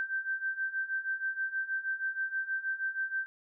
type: beating tone pair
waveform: sine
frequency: 1556 / 1562.3 Hz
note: G6 / G6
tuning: -13 / -6 cents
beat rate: 6.3 Hz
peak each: -36 / -33 dBFS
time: 0-3.26 s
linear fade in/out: 0 ms
effects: none